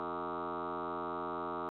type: tone with frequency modulation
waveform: sine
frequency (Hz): 785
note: G5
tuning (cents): +2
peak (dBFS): -34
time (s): 0-1.69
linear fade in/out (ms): 0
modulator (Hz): 84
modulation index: 6.3
effects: tanh soft clip ceiling -33 dBFS